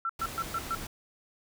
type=tone bursts; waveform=sine; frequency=1346 Hz; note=E6; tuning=36 cents sharp; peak=-28 dBFS; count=5; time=0.05-0.75 s; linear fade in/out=2 ms; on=44 ms; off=120 ms
type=noise; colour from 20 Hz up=pink; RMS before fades=-40 dBFS; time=0.19-0.87 s; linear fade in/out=5 ms
effects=none